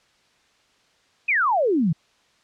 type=exponential sweep; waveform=sine; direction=down; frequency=2600 to 146.3 Hz; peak=-17 dBFS; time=1.28-1.93 s; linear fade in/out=10 ms; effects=white hiss -61 dBFS RMS until 2.43 s + low-pass 5000 Hz 12 dB/octave